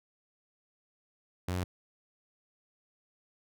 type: tone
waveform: sawtooth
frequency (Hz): 90.4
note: F#2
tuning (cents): -40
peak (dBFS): -27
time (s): 1.48-1.64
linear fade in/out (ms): 5
effects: none